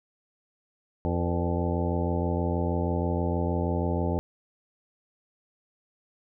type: harmonic tone with a mistuned harmonic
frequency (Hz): 86.3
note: F2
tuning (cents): -20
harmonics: 1 / 2 / 3 / 4 / 5 / 6 / 7 / 9 / 10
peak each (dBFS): -28 / -31 / -33 / -34 / -35 / -36 / -36 / -38 / -38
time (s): 1.05-4.19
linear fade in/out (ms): 0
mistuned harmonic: 5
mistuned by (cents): +60
effects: none